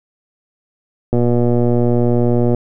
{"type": "click train", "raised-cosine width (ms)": 2, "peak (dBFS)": -3, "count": 171, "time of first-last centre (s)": [1.13, 2.547], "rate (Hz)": 120, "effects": []}